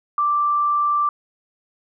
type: tone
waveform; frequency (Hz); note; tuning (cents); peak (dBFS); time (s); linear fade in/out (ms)
sine; 1174.7; D6; 0; -16; 0.18-1.09; 2
effects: none